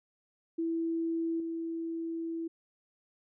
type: tone with level steps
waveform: sine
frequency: 330 Hz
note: E4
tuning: 2 cents sharp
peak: -29 / -33 dBFS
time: 0.58-2.48 s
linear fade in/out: 10 ms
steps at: 1.4 s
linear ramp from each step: 2 ms
effects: none